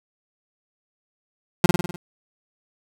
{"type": "tone with echo", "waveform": "30% pulse", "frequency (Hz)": 174.61, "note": "F3", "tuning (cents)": 0, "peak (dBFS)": -7, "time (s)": [1.64, 1.66], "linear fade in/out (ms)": 2, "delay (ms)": 50, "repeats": 6, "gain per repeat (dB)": -4, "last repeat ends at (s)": 1.96, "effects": []}